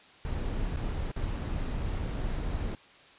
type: noise with dropouts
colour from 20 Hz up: brown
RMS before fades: -32 dBFS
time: 0.25-2.75 s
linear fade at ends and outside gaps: 1 ms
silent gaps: 0.761-0.77 / 1.117-1.162 s
effects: white hiss -55 dBFS RMS until 3.18 s + resampled to 8000 Hz